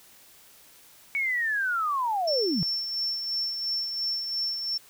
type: linear sweep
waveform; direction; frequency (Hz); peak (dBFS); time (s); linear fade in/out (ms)
sine; down; 2248 to 144; -24; 1.15-2.63; 0
type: tone with tremolo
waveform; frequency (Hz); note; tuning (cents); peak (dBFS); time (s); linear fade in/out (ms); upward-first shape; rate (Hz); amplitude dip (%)
sine; 5410; E8; +44; -25; 2.27-4.78; 10; sine; 2.9; 45
effects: white hiss -54 dBFS RMS until 4.89 s